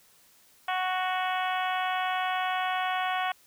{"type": "harmonic tone", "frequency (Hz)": 370, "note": "F#4", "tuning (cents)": 0, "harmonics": [2, 3, 4, 5, 6, 7, 8, 9], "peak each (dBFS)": [-29, -33, -35, -37, -39, -40, -41, -42], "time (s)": [0.68, 3.32], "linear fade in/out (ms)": 5, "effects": ["white hiss -60 dBFS RMS until 3.46 s"]}